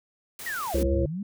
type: noise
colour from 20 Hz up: white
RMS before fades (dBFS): -39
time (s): 0.39-0.83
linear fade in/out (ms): 2
type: linear two-way sweep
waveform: sine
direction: down then up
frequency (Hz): 1960 to 55 to 211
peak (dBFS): -29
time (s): 0.46-1.23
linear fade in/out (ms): 5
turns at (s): 0.86
type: harmonic tone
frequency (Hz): 67.9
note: C#2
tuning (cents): -35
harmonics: 1 / 3 / 5 / 7 / 8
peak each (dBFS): -25 / -34 / -27 / -35 / -28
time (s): 0.74-1.06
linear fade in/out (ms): 5
effects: none